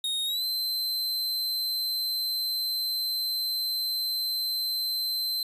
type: tone with pitch glide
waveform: 45% pulse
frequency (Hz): 3729 to 4090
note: A#7 to C8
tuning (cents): 0 to -40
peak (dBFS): -26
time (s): 0.04-5.43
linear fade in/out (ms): 2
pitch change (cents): +160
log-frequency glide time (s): 0.26-0.44
effects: resampled to 32000 Hz